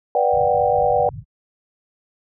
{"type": "chord", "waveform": "sine", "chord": "G major seventh", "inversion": "first", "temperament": "just", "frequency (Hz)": [490, 588, 735, 784], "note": ["B4", "D5", "F#5", "G5"], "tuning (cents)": [-14, 2, -12, 0], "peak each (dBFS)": -20, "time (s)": [0.15, 1.09], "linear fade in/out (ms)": 2}
{"type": "low-pass noise", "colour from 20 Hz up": "pink", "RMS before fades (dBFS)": -30, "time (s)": [0.32, 1.24], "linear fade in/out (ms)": 20, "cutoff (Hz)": 150, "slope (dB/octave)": 48}
{"effects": ["high-pass 80 Hz 12 dB/octave"]}